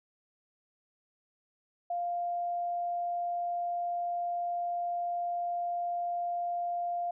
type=tone; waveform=sine; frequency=698.5 Hz; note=F5; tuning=in tune; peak=-30 dBFS; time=1.9-7.11 s; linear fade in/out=5 ms; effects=none